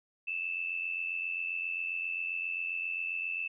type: tone with amplitude modulation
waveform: sine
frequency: 2637 Hz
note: E7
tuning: in tune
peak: -29 dBFS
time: 0.27-3.48 s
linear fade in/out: 10 ms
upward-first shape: sine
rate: 87.5 Hz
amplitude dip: 70%
effects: none